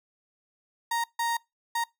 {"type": "tone bursts at uneven times", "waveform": "35% pulse", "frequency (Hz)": 932.3, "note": "A#5", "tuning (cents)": 0, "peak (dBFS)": -24, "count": 3, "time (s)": [[0.91, 1.04], [1.19, 1.37], [1.75, 1.84]], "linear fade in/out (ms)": 5, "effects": ["noise-tail reverb RT60 0.2 s tail -24 dB re dry"]}